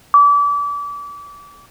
sine tone with exponential decay, 1153 Hz, D6, 32 cents flat, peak -4 dBFS, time 0.14-1.66 s, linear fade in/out 1 ms, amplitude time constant 330 ms, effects pink hiss -49 dBFS RMS until 1.7 s

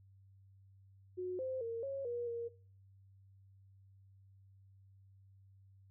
sine tone with pitch steps, 365.2 / 520 / 460.1 / 547 / 478.4 / 468.5 Hz, F#4 / C5 / A#4 / C#5 / A#4 / A#4, -23 / -11 / -23 / -23 / +45 / +9 cents, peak -37 dBFS, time 1.17-2.49 s, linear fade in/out 20 ms, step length 220 ms, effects noise-tail reverb RT60 0.4 s tail -20 dB re dry + added 97 Hz sine -60 dBFS peak until 5.9 s

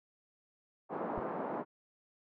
white band-pass noise, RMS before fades -38 dBFS, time 0.89-1.65 s, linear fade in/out 50 ms, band 180 to 1000 Hz, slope 24 dB/octave
clicks, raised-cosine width 2 ms, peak -27 dBFS, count 2, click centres 1.178 / 1.189 s
effects none

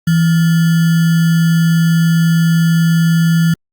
sine tone with sample-and-hold, 165.4 Hz, E3, 6 cents sharp, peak -8 dBFS, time 0.07-3.54 s, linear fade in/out 5 ms, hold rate 1575 Hz, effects Opus 48 kbps

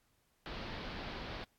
pink low-pass noise, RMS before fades -44 dBFS, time 0.46-1.44 s, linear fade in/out 0 ms, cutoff 4700 Hz, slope 48 dB/octave, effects pink hiss -75 dBFS RMS until 1.58 s + AAC 64 kbps

